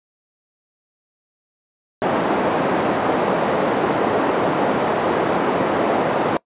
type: band-pass noise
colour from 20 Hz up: white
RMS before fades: -19 dBFS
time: 2.02-6.37 s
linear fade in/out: 0 ms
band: 220 to 710 Hz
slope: 12 dB/octave
effects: noise-tail reverb RT60 0.1 s tail -23 dB re dry + resampled to 8000 Hz